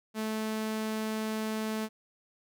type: tone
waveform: sawtooth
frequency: 218.1 Hz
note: A3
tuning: 15 cents flat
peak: -27 dBFS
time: 0.14-1.89 s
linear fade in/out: 50 ms
effects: none